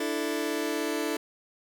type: chord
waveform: sawtooth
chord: D suspended second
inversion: none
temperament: just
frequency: 293.7 / 330.4 / 440.5 Hz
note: D4 / E4 / A4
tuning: 0 / +4 / +2 cents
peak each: -28 dBFS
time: 0-1.17 s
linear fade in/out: 5 ms
effects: none